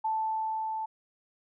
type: tone with level ramp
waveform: sine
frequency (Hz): 879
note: A5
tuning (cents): -2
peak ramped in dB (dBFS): -26 to -31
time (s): 0.04-0.86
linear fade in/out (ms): 10
effects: none